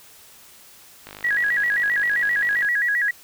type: click train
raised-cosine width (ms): 0.3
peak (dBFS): -21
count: 81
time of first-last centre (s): 1.07-2.648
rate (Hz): 50.7
type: tone with vibrato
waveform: sine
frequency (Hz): 1790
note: A6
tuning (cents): +29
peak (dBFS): -18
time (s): 1.24-3.11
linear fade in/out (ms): 5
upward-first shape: square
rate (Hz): 7.6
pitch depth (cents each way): 130
effects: white hiss -48 dBFS RMS until 3.23 s